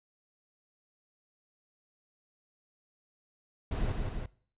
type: noise with echo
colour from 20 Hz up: brown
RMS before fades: -31 dBFS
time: 3.71-3.92 s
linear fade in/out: 5 ms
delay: 170 ms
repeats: 2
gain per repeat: -3 dB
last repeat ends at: 4.26 s
effects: noise-tail reverb RT60 0.5 s tail -21 dB re dry + resampled to 8000 Hz